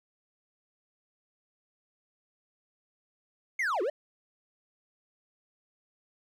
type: linear two-way sweep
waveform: triangle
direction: down then up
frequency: 2217 to 335.8 to 633 Hz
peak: -25 dBFS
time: 3.59-3.9 s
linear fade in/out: 5 ms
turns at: 3.82 s
effects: none